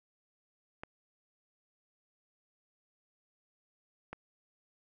clicks, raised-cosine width 0.5 ms, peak -26 dBFS, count 2, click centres 0.835 / 4.13 s, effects none

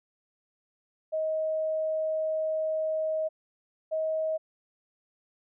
sine tone pair in turn, 630 / 633.1 Hz, D#5 / D#5, +21 / +30 cents, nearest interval unison, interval 9 cents, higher second, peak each -26 dBFS, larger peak neither, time 1.12-3.29 / 3.91-4.38 s, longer first, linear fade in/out 20 ms, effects none

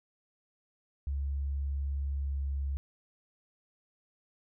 sine tone with pitch glide, 69.7 to 69.14 Hz, C#2 to C#2, +10 to -4 cents, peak -30 dBFS, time 1.07-2.77 s, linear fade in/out 0 ms, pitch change -14 cents, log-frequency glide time 2.11-2.44 s, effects none

